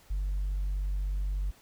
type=tone; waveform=sine; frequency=48.2 Hz; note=G1; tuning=28 cents flat; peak=-26 dBFS; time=0.1-1.51 s; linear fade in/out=10 ms; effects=tanh soft clip ceiling -26 dBFS + pink hiss -59 dBFS RMS until 1.61 s